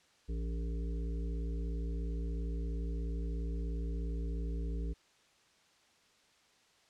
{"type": "harmonic tone with a mistuned harmonic", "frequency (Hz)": 57, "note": "A#1", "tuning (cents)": -38, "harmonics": [1, 3, 5, 7, 8], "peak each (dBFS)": [-34, -44, -48, -51, -52], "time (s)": [0.28, 4.94], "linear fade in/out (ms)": 20, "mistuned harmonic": 3, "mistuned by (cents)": -26, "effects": ["white hiss -67 dBFS RMS until 6.89 s", "low-pass 6000 Hz 12 dB/octave"]}